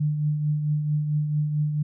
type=tone with tremolo; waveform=sine; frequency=150 Hz; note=D3; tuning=37 cents sharp; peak=-19 dBFS; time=0-1.83 s; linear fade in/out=10 ms; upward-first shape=triangle; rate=4.5 Hz; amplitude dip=50%; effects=none